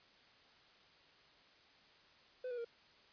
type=tone with pitch steps; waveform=triangle; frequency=506 / 486.5 / 467.8 Hz; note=B4 / B4 / A#4; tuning=+42 / -26 / +6 cents; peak=-38 dBFS; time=2.44-2.647 s; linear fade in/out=5 ms; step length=69 ms; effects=white hiss -65 dBFS RMS until 3.12 s + resampled to 11025 Hz